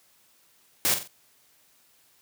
white noise with echo, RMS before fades -23 dBFS, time 0.85-0.94 s, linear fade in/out 0 ms, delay 45 ms, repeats 3, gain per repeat -8 dB, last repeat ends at 1.075 s, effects white hiss -62 dBFS RMS until 2.21 s + high-pass 60 Hz 12 dB/octave

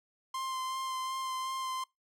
45% pulse tone with vibrato, 1046.5 Hz, C6, in tune, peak -34 dBFS, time 0.34-1.84 s, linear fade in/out 5 ms, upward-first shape sine, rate 2.7 Hz, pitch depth 15 cents each way, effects noise-tail reverb RT60 0.2 s tail -24 dB re dry + low-pass 12000 Hz 12 dB/octave

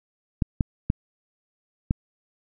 clicks, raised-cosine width 5 ms, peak -8 dBFS, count 4, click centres 0.422 / 0.608 / 0.901 / 1.909 s, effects none

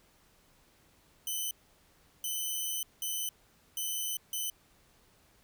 5% pulse tone bursts at uneven times, 3029 Hz, F#7, 40 cents sharp, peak -24 dBFS, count 5, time 1.27-1.51 / 2.24-2.83 / 3.02-3.29 / 3.77-4.17 / 4.33-4.5 s, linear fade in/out 2 ms, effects pink hiss -65 dBFS RMS until 5.43 s

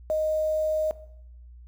sine tone with quantisation, 622.3 Hz, D#5, in tune, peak -22 dBFS, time 0.1-0.91 s, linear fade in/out 0 ms, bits 8, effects noise-tail reverb RT60 0.7 s tail -17 dB re dry + added 60 Hz sine -44 dBFS peak until 1.67 s

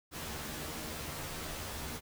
pink noise with comb filter, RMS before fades -41 dBFS, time 0.11-2.01 s, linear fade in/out 50 ms, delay 13 ms, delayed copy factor +0.85, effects none

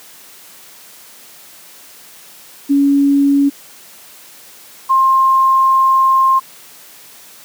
sine tone pair in turn, 280.8 / 1060.2 Hz, C#4 / C6, +22 / +23 cents, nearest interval octave + major seventh, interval 2301 cents, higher second, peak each -8 dBFS, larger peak neither, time 2.69-3.5 / 4.89-6.4 s, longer second, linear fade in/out 20 ms, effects white hiss -40 dBFS RMS until 7.44 s + high-pass 150 Hz 12 dB/octave

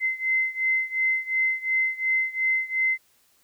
sine beating tone pair, 2062 / 2064.8 Hz, C7 / C7, -26 / -23 cents, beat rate 2.8 Hz, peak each -24 / -26 dBFS, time 0-2.98 s, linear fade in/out 50 ms, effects white hiss -63 dBFS RMS until 3.43 s

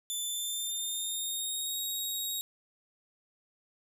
15% pulse tone with pitch glide, 3524 to 3777 Hz, A7 to A#7, +2 to +22 cents, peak -26 dBFS, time 0.1-2.41 s, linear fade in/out 0 ms, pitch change +120 cents, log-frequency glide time 0.26-1.8 s, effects none

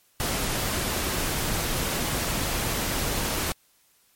pink noise, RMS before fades -27 dBFS, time 0.2-3.52 s, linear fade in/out 0 ms, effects white hiss -63 dBFS RMS until 4.15 s + MP3 64 kbps

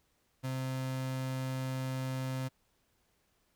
35% pulse tone, 130.81 Hz, C3, in tune, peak -32 dBFS, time 0.43-2.49 s, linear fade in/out 20 ms, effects pink hiss -74 dBFS RMS until 3.55 s

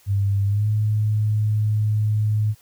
sine tone with pitch glide, 99.6 to 106.75 Hz, G2 to G#2, +28 to +48 cents, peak -17 dBFS, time 0.06-2.55 s, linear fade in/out 50 ms, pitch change +120 cents, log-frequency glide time 0.46-0.68 s, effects white hiss -55 dBFS RMS until 2.61 s

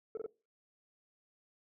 sine tone bursts, 441.6 Hz, A4, 6 cents sharp, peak -33 dBFS, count 3, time 0.15-0.262 s, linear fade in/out 2 ms, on 22 ms, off 23 ms, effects noise-tail reverb RT60 0.3 s tail -22 dB re dry + tanh soft clip ceiling -35 dBFS

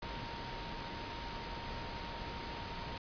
sine tone in noise, 930 Hz, A#5, 4 cents flat, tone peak -47 dBFS, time 0.02-2.98 s, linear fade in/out 5 ms, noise pink, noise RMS -43 dBFS, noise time 0.02-2.98 s, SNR -7 dB, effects resampled to 11025 Hz

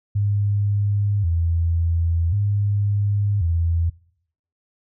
sine tone with vibrato, 92.5 Hz, F#2, in tune, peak -17 dBFS, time 0.15-3.9 s, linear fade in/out 10 ms, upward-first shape square, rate 0.46 Hz, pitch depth 170 cents each way, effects noise-tail reverb RT60 0.7 s tail -24 dB re dry

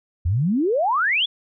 sine exponential sweep, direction up, 77.78 to 3520 Hz, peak -17 dBFS, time 0.25-1.26 s, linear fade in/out 10 ms, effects none

